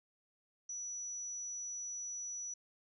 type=tone; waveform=sine; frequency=5900 Hz; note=F#8; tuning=6 cents flat; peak=-40 dBFS; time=0.69-2.54 s; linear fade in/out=5 ms; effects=none